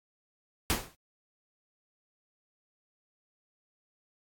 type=noise with exponential decay; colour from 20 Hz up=pink; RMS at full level=-24 dBFS; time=0.7-0.95 s; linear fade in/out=0 ms; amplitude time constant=53 ms; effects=AAC 64 kbps